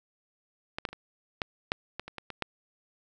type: clicks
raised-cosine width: 0.3 ms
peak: -17 / -13 / -27 / -26 / -13 / -10 / -18 / -25 / -22 / -22 / -13 dBFS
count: 11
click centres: 0.785 / 0.852 / 0.889 / 0.93 / 1.418 / 1.719 / 1.996 / 2.08 / 2.183 / 2.303 / 2.423 s
effects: none